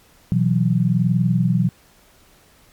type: chord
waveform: sine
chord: B suspended fourth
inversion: none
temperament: equal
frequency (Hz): 123.47 / 164.81 / 185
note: B2 / E3 / F#3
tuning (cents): 0 / 0 / 0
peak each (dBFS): -19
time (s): 0.32-1.69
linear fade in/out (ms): 0
effects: pink hiss -53 dBFS RMS until 2.72 s + MP3 96 kbps